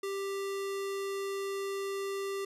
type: tone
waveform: square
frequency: 393.6 Hz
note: G4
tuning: 7 cents sharp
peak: -34 dBFS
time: 0.03-2.45 s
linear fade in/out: 5 ms
effects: resampled to 32000 Hz + 12-bit